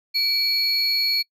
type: tone pair together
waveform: triangle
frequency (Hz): 2309 / 4359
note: D7 / C#8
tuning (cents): -30 / -30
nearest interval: major seventh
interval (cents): 1100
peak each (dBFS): -26 / -18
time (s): 0.14-1.23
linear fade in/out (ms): 20
effects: noise-tail reverb RT60 0.1 s tail -26 dB re dry